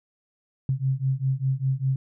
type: beating tone pair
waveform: sine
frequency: 130.81 / 135.81 Hz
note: C3 / C#3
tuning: 0 / -35 cents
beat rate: 5 Hz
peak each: -25 dBFS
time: 0.69-1.96 s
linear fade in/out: 2 ms
effects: none